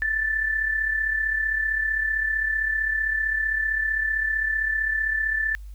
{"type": "tone with amplitude modulation", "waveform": "sine", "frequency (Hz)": 1760, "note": "A6", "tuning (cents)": 0, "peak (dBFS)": -19, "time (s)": [0.02, 5.55], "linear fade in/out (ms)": 0, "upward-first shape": "sine", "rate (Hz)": 35.5, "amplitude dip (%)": 55, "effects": ["added 50 Hz sine -36 dBFS peak until 5.74 s", "white hiss -62 dBFS RMS until 5.74 s"]}